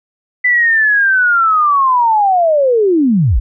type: linear sweep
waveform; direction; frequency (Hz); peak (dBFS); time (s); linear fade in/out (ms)
sine; down; 2002 to 36.71; -8; 0.44-3.4; 10
effects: none